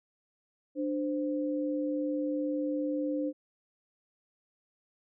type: tone pair together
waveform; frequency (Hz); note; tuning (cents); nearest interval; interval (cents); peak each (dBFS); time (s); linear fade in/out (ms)
sine; 296.3 / 519.1; D4 / C5; +15 / -14; minor seventh; 971; -30 / -34; 0.75-3.33; 50
effects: none